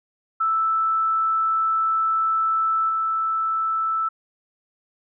sine tone with level steps, 1318.5 Hz, E6, in tune, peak -18 / -20 dBFS, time 0.4-4.09 s, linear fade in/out 10 ms, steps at 2.89 s, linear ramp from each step 5 ms, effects none

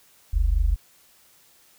sine tone pair together, 44.14 / 69.1 Hz, F1 / C#2, +19 / -5 cents, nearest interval minor sixth, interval 776 cents, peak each -19 / -23 dBFS, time 0.33-0.76 s, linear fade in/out 10 ms, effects white hiss -57 dBFS RMS until 1.78 s

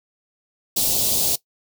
white band-stop noise, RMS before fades -20 dBFS, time 0.76-1.36 s, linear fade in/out 10 ms, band 750 to 3400 Hz, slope 24 dB/octave, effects noise-tail reverb RT60 0.1 s tail -19 dB re dry

